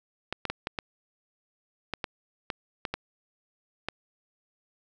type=clicks; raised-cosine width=0.3 ms; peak=-14 dBFS; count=11; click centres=0.326 / 0.453 / 0.5 / 0.671 / 0.788 / 1.937 / 2.042 / 2.502 / 2.852 / 2.94 / 3.886 s; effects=none